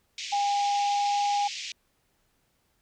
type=band-pass noise; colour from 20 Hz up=pink; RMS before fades=-37 dBFS; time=0.18-1.72 s; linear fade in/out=2 ms; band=2200 to 6700 Hz; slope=48 dB/octave
type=tone with pitch glide; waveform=sine; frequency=810 to 815.6 Hz; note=G#5 to G#5; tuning=-43 to -32 cents; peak=-23 dBFS; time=0.32-1.48 s; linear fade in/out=10 ms; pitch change=+11 cents; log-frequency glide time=0.52-1.24 s
effects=pink hiss -71 dBFS RMS until 2.81 s